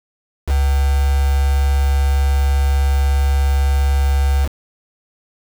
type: tone with quantisation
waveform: sine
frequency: 69.3 Hz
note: C#2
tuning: in tune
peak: -12 dBFS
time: 0.46-4.49 s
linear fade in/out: 50 ms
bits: 4
effects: none